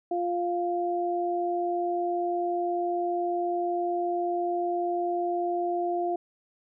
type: tone pair together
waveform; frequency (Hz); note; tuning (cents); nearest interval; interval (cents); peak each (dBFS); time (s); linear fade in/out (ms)
sine; 350.2 / 698.5; F4 / F5; +5 / 0; octave; 1195; -28; 0.11-6.16; 5
effects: none